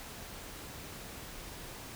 silence, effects pink hiss -46 dBFS RMS until 1.95 s

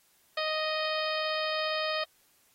harmonic tone, 622.3 Hz, D#5, in tune, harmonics 1 / 2 / 3 / 4 / 5 / 6 / 7 / 8, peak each -32 / -35 / -37 / -38 / -39 / -40 / -40 / -41 dBFS, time 0.37-2.04 s, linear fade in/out 5 ms, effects white hiss -66 dBFS RMS until 2.54 s + AAC 48 kbps

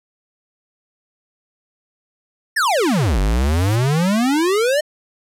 square exponential two-way sweep, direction down then up, 1890 to 46.62 to 619 Hz, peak -15 dBFS, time 2.56-4.81 s, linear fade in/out 10 ms, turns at 3.2 s
white noise with exponential growth, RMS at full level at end -33 dBFS, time 2.61-3.76 s, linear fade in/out 5 ms, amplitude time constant 250 ms
effects low-pass 12000 Hz 12 dB/octave

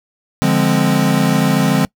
square chord, D half-diminished seventh, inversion none, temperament equal, 146.83 / 174.61 / 207.7 / 261.6 Hz, D3 / F3 / Ab3 / C4, 0 / 0 / 0 / 0 cents, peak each -18 dBFS, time 0.42-1.85 s, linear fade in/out 0 ms, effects noise-tail reverb RT60 0.1 s tail -25 dB re dry

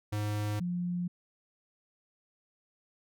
square / sine tone pair in turn, 104.8 / 176.56 Hz, G#2 / F3, +16 / +19 cents, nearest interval major sixth, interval 903 cents, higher second, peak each -31 / -30 dBFS, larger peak second, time 0.12-0.6 / 0.6-1.08 s, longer neither, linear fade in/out 10 ms, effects none

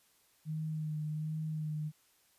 sine tone with vibrato, 154.7 Hz, D#3, 10 cents flat, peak -34 dBFS, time 0.45-1.92 s, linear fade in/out 50 ms, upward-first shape sine, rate 1.3 Hz, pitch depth 24 cents each way, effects white hiss -69 dBFS RMS until 2.38 s + resampled to 32000 Hz

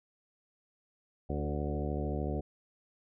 harmonic tone with a mistuned harmonic, 73.42 Hz, D2, in tune, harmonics 1 / 2 / 3 / 4 / 5 / 6 / 7 / 8 / 10, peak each -35 / -38 / -40 / -41 / -42 / -43 / -43 / -44 / -45 dBFS, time 1.29-2.41 s, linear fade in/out 10 ms, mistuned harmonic 5, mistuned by +15 cents, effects none

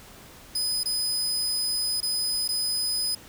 sawtooth tone with dropouts, 5010 Hz, D#8, 11 cents sharp, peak -22 dBFS, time 0.55-3.15 s, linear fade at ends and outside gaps 5 ms, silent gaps 0.834-0.856 / 2.005-2.028 / 2.478-2.488 s, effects pink hiss -48 dBFS RMS until 3.28 s

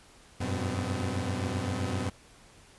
sawtooth tone cluster, 91 / 98.7 / 122.1 / 255 Hz, F#2 / G2 / B2 / C4, -28 / +12 / -19 / -44 cents, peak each -30 / -30 / -33 / -32 dBFS, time 0.4-2.1 s, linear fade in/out 10 ms, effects pink hiss -56 dBFS RMS until 2.78 s + resampled to 24000 Hz

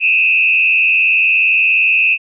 sine tone with frequency modulation, 2588 Hz, E7, 32 cents flat, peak -9 dBFS, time 0-2.18 s, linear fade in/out 50 ms, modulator 80.4 Hz, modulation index 1.5, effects none

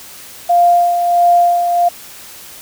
sine tone with tremolo, 698.5 Hz, F5, in tune, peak -6 dBFS, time 0.49-1.89 s, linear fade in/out 10 ms, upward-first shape sine, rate 1.5 Hz, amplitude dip 50%, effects white hiss -35 dBFS RMS until 2.61 s

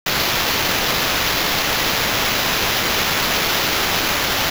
white noise with sample-and-hold, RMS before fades -19 dBFS, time 0.06-4.5 s, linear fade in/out 5 ms, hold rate 8820 Hz, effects none

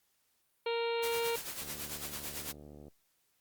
harmonic tone, 465.2 Hz, A#4, 4 cents flat, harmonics 1 / 2 / 3 / 4 / 5 / 6 / 7 / 8 / 9, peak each -32 / -39 / -46 / -52 / -43 / -44 / -50 / -48 / -48 dBFS, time 0.66-1.36 s, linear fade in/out 5 ms
white noise with tremolo, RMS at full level -39 dBFS, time 1.02-2.53 s, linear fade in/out 20 ms, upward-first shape sine, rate 9 Hz, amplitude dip 60%
click train, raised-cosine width 2 ms, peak -38 dBFS, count 94, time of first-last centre 1.62-2.882 s, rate 73.7 Hz
effects white hiss -75 dBFS RMS until 3.4 s + Opus 48 kbps

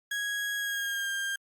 35% pulse tone with pitch glide, 1655 to 1600.5 Hz, G#6 to G6, -6 to +36 cents, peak -28 dBFS, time 0.11-1.36 s, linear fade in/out 5 ms, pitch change -58 cents, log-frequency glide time 0.57-1.1 s, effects Opus 48 kbps

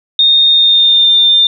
sine tone with pitch glide, 3678 to 3602 Hz, A#7 to A7, -24 to +40 cents, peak -5 dBFS, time 0.19-1.47 s, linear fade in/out 2 ms, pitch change -36 cents, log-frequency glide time 0.48-1.13 s, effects none

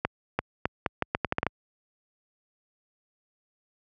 accelerating click train, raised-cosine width 0.5 ms, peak -9 dBFS, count 11, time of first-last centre 0.05-1.467 s, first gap 340 ms, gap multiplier 0.78, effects high-pass 60 Hz 12 dB/octave

